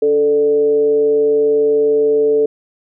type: tone with frequency modulation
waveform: sine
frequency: 440 Hz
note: A4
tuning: in tune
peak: -10 dBFS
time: 0.02-2.46 s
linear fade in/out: 5 ms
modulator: 153 Hz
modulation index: 0.36
effects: none